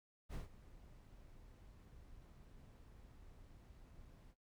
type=noise with ADSR envelope; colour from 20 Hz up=brown; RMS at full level=-43 dBFS; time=0.29-4.35 s; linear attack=45 ms; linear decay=140 ms; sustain=-17 dB; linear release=46 ms; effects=noise-tail reverb RT60 0.1 s tail -18 dB re dry